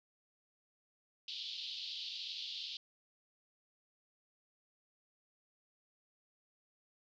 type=band-pass noise; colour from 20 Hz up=pink; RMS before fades=-44 dBFS; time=1.28-2.77 s; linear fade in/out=2 ms; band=3100 to 4600 Hz; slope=48 dB/octave; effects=none